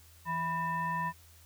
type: tone with frequency modulation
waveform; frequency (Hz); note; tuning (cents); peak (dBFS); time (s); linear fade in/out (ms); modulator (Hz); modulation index
sine; 987.8; B5; 0; -30; 0.25-1.13; 50; 821; 0.85
effects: added 82 Hz sine -57 dBFS peak until 1.45 s + white hiss -60 dBFS RMS until 1.45 s